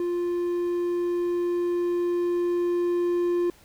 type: tone with level ramp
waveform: triangle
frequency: 350 Hz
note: F4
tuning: 4 cents sharp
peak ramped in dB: -22 to -19 dBFS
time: 0-3.5 s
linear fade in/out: 2 ms
effects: pink hiss -55 dBFS RMS until 3.64 s